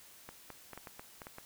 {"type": "clicks", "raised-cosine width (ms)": 0.5, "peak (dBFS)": -30, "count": 9, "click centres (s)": [0.29, 0.503, 0.733, 0.776, 0.872, 0.995, 1.218, 1.269, 1.384], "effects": ["white hiss -57 dBFS RMS until 1.45 s"]}